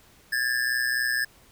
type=ring-modulated tone; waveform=square; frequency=1700 Hz; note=G#6; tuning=40 cents sharp; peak=-21 dBFS; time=0.32-1.25 s; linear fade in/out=10 ms; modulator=61.9 Hz; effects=pink hiss -56 dBFS RMS until 1.51 s